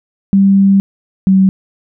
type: tone pair in turn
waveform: sine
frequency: 196 / 190.97 Hz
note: G3 / G3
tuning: 0 / -45 cents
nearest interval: unison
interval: 45 cents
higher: first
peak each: -5 dBFS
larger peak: neither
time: 0.33-0.8 / 1.27-1.49 s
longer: first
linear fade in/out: 0 ms
effects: none